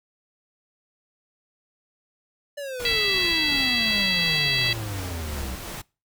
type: exponential sweep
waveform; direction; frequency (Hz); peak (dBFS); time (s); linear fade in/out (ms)
square; down; 587.3 to 62.2; -31; 2.57-5.56; 10
type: noise with tremolo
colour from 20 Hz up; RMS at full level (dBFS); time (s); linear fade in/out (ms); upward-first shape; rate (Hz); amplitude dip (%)
pink; -35; 2.79-5.82; 10; sine; 2.8; 25
type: harmonic tone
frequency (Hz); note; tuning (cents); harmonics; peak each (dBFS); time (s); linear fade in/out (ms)
660; E5; +2; 3 / 4 / 5 / 6 / 7; -27 / -27 / -27 / -27 / -27; 2.85-4.73; 2
effects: noise-tail reverb RT60 0.3 s tail -24 dB re dry